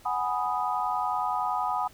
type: chord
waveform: sine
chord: G# minor seventh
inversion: third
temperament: equal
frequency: 740 / 830.6 / 987.8 / 1244.5 Hz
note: F#5 / G#5 / B5 / D#6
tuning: 0 / 0 / 0 / 0 cents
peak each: -31 dBFS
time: 0.05-1.88 s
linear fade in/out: 10 ms
effects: pink hiss -55 dBFS RMS until 1.93 s